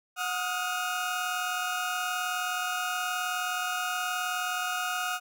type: tone cluster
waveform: 30% pulse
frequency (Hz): 731 / 1256 / 1423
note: F#5 / D#6 / F6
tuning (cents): -21 / +16 / +32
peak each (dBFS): -31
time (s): 0.16-5.2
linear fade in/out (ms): 50
effects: none